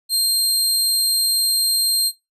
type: tone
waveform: sawtooth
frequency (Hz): 4186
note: C8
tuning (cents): 0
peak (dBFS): -13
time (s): 0.09-2.12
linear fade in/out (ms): 50
effects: noise-tail reverb RT60 0.2 s tail -17 dB re dry + resampled to 32000 Hz